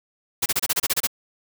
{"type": "noise bursts", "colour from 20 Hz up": "white", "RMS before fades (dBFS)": -21, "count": 10, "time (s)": [0.42, 1.072], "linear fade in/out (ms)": 10, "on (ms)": 40, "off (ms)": 28, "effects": []}